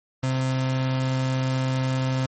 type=tone; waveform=35% pulse; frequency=130.81 Hz; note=C3; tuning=in tune; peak=-20 dBFS; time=0.23-2.26 s; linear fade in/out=5 ms; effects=MP3 32 kbps